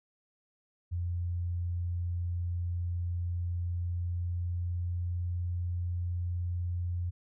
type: tone with pitch glide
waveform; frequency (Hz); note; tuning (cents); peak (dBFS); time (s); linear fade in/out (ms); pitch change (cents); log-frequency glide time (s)
sine; 87.31 to 87.92; F2 to F2; 0 to +12; -30; 0.91-7.11; 20; +12; 3.65-5.3
effects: none